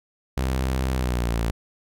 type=tone with pitch glide; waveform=sawtooth; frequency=65 to 56.91 Hz; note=C2 to A#1; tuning=-11 to -41 cents; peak=-18 dBFS; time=0.37-1.51 s; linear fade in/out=5 ms; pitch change=-230 cents; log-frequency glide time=0.93-1.36 s; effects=none